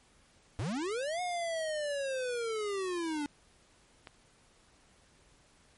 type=linear two-way sweep; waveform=square; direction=up then down; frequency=87.31 to 727 to 285.2 Hz; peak=-33 dBFS; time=0.59-3.26 s; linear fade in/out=0 ms; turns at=1.21 s
type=click; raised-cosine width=0.3 ms; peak=-29 dBFS; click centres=4.072 s
effects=pink hiss -64 dBFS RMS until 5.77 s + MP3 48 kbps